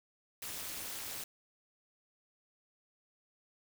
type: noise with amplitude modulation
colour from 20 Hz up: white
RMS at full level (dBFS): -38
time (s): 0.42-1.24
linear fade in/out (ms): 5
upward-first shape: sine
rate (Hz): 226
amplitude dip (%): 100
effects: none